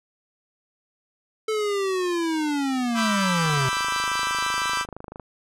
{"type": "linear sweep", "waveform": "square", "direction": "down", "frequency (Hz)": [440, 127], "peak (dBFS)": -23, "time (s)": [1.48, 3.69], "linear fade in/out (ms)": 5}
{"type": "chord", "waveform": "sawtooth", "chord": "E minor seventh", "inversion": "second", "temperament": "equal", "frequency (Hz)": [987.8, 1174.7, 1318.5, 1568], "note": ["B5", "D6", "E6", "G6"], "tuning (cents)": [0, 0, 0, 0], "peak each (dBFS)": -25, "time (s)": [2.94, 4.86], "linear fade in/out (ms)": 50}
{"type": "click train", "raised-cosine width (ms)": 1, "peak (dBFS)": -23, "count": 46, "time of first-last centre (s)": [3.46, 5.197], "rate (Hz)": 25.9}
{"effects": ["low-pass 9000 Hz 12 dB/octave"]}